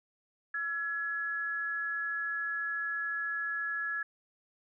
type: tone pair together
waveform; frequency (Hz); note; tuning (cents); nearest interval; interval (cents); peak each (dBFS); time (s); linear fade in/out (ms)
sine; 1343 / 1692.1; E6 / G#6; +32 / +32; major third; 400; -40 / -32; 0.54-4.03; 5
effects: none